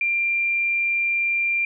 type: tone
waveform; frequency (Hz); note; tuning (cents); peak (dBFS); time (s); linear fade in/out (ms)
sine; 2379; D7; +22; -19; 0.01-1.65; 2
effects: none